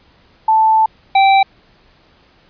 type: tone pair in turn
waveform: sine / square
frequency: 880 / 779.5 Hz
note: A5 / G5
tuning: 0 / -10 cents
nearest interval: major second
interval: 210 cents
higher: first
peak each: -8 dBFS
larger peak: neither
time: 0.48-0.86 / 1.15-1.43 s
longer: first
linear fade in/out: 5 ms
effects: pink hiss -51 dBFS RMS until 2.49 s + resampled to 11025 Hz